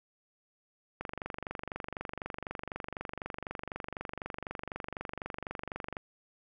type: click train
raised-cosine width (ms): 0.5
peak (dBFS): -22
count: 120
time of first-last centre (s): 1.01-5.968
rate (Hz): 24
effects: none